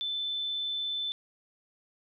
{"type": "tone", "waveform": "sine", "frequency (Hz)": 3523, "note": "A7", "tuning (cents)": 1, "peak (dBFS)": -30, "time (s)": [0.01, 1.12], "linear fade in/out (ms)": 0, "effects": []}